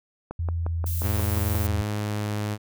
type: click train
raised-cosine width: 1 ms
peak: -19 dBFS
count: 8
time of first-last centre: 0.31-1.551 s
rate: 5.64 Hz
type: tone with vibrato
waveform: sine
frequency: 83.8 Hz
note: E2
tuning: 29 cents sharp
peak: -24 dBFS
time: 0.39-1.82 s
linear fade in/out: 5 ms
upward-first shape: sine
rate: 2.2 Hz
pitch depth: 8 cents each way
type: noise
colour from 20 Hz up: violet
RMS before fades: -34 dBFS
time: 0.86-1.67 s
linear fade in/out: 5 ms
type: tone with pitch glide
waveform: sawtooth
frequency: 105.5 to 104.83 Hz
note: G#2 to G#2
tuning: +28 to +17 cents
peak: -22 dBFS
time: 1.01-2.58 s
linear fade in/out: 50 ms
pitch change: -11 cents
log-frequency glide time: 1.46-1.8 s
effects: none